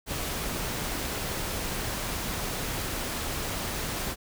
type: noise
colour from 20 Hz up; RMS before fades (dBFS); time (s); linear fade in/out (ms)
pink; -32; 0.06-4.16; 50
effects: none